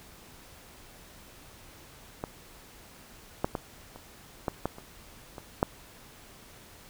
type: clicks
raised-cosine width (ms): 1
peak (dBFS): -18 / -11 / -16 / -29 / -14 / -14 / -30 / -26 / -8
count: 9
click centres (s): 2.239 / 3.445 / 3.552 / 3.96 / 4.482 / 4.656 / 4.784 / 5.382 / 5.629
effects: pink hiss -52 dBFS RMS until 6.89 s